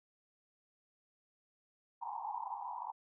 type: band-pass noise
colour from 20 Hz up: white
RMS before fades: -42 dBFS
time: 2.01-2.92 s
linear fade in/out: 20 ms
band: 790 to 1000 Hz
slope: 96 dB/octave
effects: none